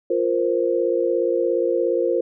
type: chord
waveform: sine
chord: F suspended fourth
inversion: none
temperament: equal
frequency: 349.2 / 466.2 / 523.3 Hz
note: F4 / Bb4 / C5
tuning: 0 / 0 / 0 cents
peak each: -22 dBFS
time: 0.1-2.21 s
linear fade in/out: 5 ms
effects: none